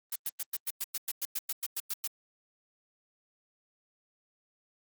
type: noise bursts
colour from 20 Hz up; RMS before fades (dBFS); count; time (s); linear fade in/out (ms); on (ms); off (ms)
blue; -33; 15; 0.12-2.075; 5; 37; 100
effects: Opus 24 kbps